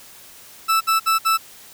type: tone bursts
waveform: 40% pulse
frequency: 1318.5 Hz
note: E6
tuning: in tune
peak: -14 dBFS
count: 4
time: 0.68-1.377 s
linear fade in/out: 20 ms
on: 130 ms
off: 59 ms
effects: white hiss -44 dBFS RMS until 1.73 s